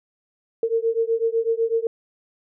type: beating tone pair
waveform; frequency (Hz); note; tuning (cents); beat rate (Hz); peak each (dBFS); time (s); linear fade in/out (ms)
sine; 452.1 / 460.1; A4 / A#4; +47 / -23; 8; -22; 0.63-1.87; 2
effects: none